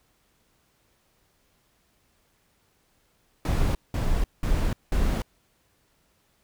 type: noise bursts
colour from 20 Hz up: brown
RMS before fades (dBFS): -23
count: 4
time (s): 3.45-5.22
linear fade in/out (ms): 2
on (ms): 300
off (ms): 190
effects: pink hiss -67 dBFS RMS until 6.43 s